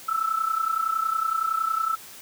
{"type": "tone with amplitude modulation", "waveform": "sine", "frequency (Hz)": 1318.5, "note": "E6", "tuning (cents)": 0, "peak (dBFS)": -19, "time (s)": [0.08, 1.96], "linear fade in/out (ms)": 10, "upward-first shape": "sine", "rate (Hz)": 30.8, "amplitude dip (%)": 75, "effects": ["white hiss -44 dBFS RMS until 2.21 s", "high-pass 80 Hz 12 dB/octave"]}